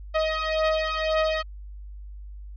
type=beating tone pair; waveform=sawtooth; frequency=629 / 630.9 Hz; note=D#5 / D#5; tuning=+19 / +24 cents; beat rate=1.9 Hz; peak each=-22 / -21 dBFS; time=0.14-1.43 s; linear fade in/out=20 ms; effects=added 50 Hz sine -37 dBFS peak until 2.56 s + resampled to 11025 Hz